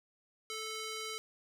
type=tone with band-pass filter; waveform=square; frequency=438.3 Hz; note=A4; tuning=7 cents flat; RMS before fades=-41 dBFS; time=0.5-1.18 s; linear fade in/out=0 ms; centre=4600 Hz; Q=0.69; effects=none